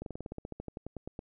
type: slowing click train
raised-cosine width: 2 ms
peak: -26 dBFS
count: 17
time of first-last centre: 0.02-1.191 s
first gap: 42 ms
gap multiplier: 1.07
effects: none